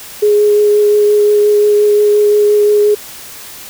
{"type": "tone with vibrato", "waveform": "sine", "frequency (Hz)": 416.6, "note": "G#4", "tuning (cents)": 5, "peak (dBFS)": -6, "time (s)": [0.22, 2.95], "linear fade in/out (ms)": 10, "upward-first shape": "triangle", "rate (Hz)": 5.7, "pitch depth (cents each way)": 12, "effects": ["white hiss -31 dBFS RMS until 3.69 s"]}